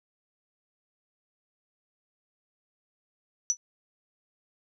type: tone with exponential decay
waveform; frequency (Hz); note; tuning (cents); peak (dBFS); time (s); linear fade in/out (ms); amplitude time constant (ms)
sine; 5930; F#8; +3; -17; 3.5-3.57; 0; 15
effects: none